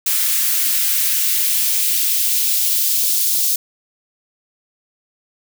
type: noise with high-pass filter sweep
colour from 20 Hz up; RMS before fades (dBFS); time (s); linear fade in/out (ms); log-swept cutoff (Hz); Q
blue; -17; 0.06-3.56; 5; 1400 to 4200; 1.1
effects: none